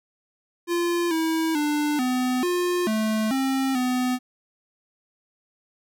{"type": "tone with pitch steps", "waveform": "square", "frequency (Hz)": [345.4, 323.1, 296.8, 252.7, 355.3, 217.6, 266.9, 251.7], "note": ["F4", "E4", "D4", "B3", "F4", "A3", "C4", "B3"], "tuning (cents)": [-19, -35, 18, 40, 30, -19, 35, 33], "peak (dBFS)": -22, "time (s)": [0.67, 4.19], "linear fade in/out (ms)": 50, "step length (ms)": 440, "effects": []}